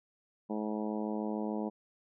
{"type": "harmonic tone", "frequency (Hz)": 106.9, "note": "A2", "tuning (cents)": -49, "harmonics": [2, 3, 4, 5, 6, 7, 8, 9], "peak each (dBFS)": [-35, -39, -41, -43, -45, -46, -47, -48], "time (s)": [0.49, 1.7], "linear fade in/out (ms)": 20, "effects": []}